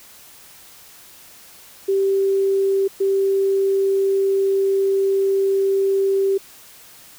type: tone bursts at uneven times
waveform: sine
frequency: 390.2 Hz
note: G4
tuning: 8 cents flat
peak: -15 dBFS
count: 2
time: 1.88-2.88 / 3-6.38 s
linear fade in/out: 10 ms
effects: white hiss -45 dBFS RMS until 7.18 s